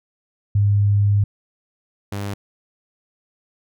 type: tone pair in turn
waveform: sine / sawtooth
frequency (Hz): 101.8 / 100.57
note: G#2 / G2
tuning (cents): -34 / +45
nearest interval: unison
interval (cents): 21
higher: first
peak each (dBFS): -13 / -21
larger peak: first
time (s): 0.55-1.24 / 2.12-2.34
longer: first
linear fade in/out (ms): 5
effects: none